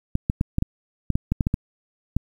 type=clicks; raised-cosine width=5 ms; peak=-8 dBFS; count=12; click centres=0.154 / 0.299 / 0.411 / 0.584 / 0.624 / 1.103 / 1.155 / 1.32 / 1.408 / 1.469 / 1.541 / 2.166 s; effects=8-bit